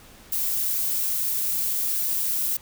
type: noise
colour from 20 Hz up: violet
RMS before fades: -25 dBFS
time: 0.32-2.57 s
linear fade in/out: 5 ms
effects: pink hiss -49 dBFS RMS until 2.61 s